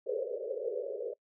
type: band-pass noise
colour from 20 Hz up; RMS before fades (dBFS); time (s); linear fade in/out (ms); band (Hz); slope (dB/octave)
white; -36; 0.06-1.14; 10; 400 to 560; 96
effects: noise-tail reverb RT60 0.1 s tail -23 dB re dry